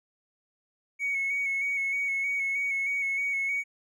triangle tone with vibrato, 2217 Hz, C#7, in tune, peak -23 dBFS, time 0.99-3.64 s, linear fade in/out 50 ms, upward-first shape square, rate 3.2 Hz, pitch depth 21 cents each way, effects tanh soft clip ceiling -23 dBFS

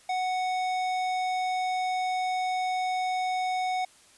sine tone with tanh clipping, 740 Hz, F#5, in tune, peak -28 dBFS, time 0.09-3.85 s, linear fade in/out 5 ms, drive 16 dB, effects white hiss -57 dBFS RMS until 4.17 s + resampled to 24000 Hz

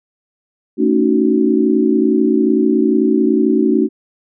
sine chord, D# half-diminished seventh, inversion second, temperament just, 224 / 280 / 311.1 / 373.4 Hz, A3 / C#4 / D#4 / F#4, +31 / +18 / 0 / +16 cents, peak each -16 dBFS, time 0.77-3.89 s, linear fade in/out 50 ms, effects none

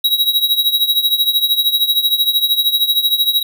square tone with tremolo, 3852 Hz, B7, 44 cents flat, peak -9 dBFS, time 0.04-3.43 s, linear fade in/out 5 ms, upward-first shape triangle, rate 13 Hz, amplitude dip 85%, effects none

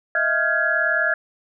sine tone cluster, 630 / 669 / 1398 / 1550 / 1679 Hz, D#5 / E5 / F6 / G6 / G#6, +21 / +25 / +1 / -20 / +18 cents, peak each -27 / -28 / -23 / -28 / -20 dBFS, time 0.15-1.14 s, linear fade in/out 2 ms, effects none

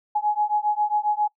sine beating tone pair, 836 / 843.4 Hz, G#5 / G#5, +11 / +26 cents, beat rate 7.4 Hz, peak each -23 dBFS, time 0.15-1.28 s, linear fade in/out 10 ms, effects noise-tail reverb RT60 0.1 s tail -22 dB re dry

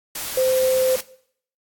sine tone in noise, 517 Hz, C5, 21 cents flat, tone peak -16 dBFS, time 0.37-0.96 s, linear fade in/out 5 ms, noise white, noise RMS -29 dBFS, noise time 0.15-1.01 s, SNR +10 dB, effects noise-tail reverb RT60 0.6 s tail -18 dB re dry + AAC 64 kbps

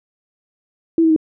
sine tone with pitch steps, 329.6 / 322.1 / 314.7 Hz, E4 / E4 / D#4, 0 / -40 / +20 cents, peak -10 dBFS, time 0.98-1.163 s, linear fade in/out 2 ms, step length 61 ms, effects none

